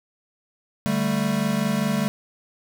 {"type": "chord", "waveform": "square", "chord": "D suspended fourth", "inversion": "none", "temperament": "equal with one note detuned", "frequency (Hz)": [146.83, 196, 220.9], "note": ["D3", "G3", "A3"], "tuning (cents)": [0, 0, 7], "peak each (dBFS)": [-29, -25, -25], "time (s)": [0.86, 2.08], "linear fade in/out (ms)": 0, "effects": []}